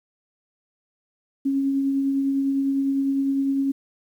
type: tone with tremolo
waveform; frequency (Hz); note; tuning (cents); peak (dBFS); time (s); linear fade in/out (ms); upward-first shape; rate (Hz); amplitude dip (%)
sine; 273.8; C#4; -21; -18; 1.45-3.72; 10; triangle; 9.9; 30
effects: 9-bit